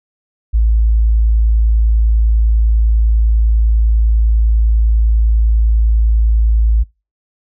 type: tone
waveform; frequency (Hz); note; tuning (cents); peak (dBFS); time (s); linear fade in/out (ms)
sine; 55; A1; 0; -8; 0.53-6.84; 20
effects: noise-tail reverb RT60 0.3 s tail -26 dB re dry